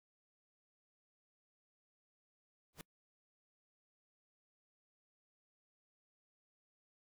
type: noise with exponential growth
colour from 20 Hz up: pink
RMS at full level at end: -44 dBFS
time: 2.73-2.81 s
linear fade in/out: 1 ms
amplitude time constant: 16 ms
effects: noise-tail reverb RT60 0.1 s tail -25 dB re dry